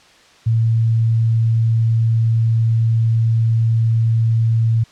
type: tone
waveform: sine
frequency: 113.6 Hz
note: A#2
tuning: 44 cents flat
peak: -12 dBFS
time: 0.46-4.84 s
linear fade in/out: 10 ms
effects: white hiss -48 dBFS RMS until 4.91 s + low-pass 5000 Hz 12 dB/octave